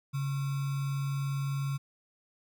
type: tone with sample-and-hold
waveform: sine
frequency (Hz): 138.59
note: C#3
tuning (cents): 0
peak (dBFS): -29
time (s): 0.13-1.78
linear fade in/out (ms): 20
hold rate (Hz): 1225
effects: none